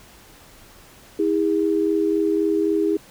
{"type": "tone pair together", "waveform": "sine", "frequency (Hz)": [322.3, 406.1], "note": ["E4", "G#4"], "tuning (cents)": [-39, -39], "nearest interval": "major third", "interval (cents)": 400, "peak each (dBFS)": -20, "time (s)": [1.19, 2.97], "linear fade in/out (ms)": 5, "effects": ["pink hiss -48 dBFS RMS until 3.1 s"]}